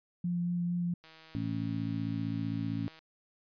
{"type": "tone with vibrato", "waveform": "sine", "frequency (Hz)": 174.61, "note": "F3", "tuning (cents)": 0, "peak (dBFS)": -29, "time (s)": [0.24, 0.94], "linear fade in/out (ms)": 5, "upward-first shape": "sine", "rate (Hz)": 4.4, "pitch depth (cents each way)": 10}
{"type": "click train", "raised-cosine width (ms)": 0.2, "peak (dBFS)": -37, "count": 313, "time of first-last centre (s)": [1.04, 2.99], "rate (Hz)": 160}
{"type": "harmonic tone", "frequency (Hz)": 55.5, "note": "A1", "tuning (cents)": 16, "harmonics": [2, 3, 4, 5], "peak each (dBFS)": [-36, -38, -38, -36], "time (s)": [1.35, 2.88], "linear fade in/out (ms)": 0}
{"effects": ["resampled to 11025 Hz"]}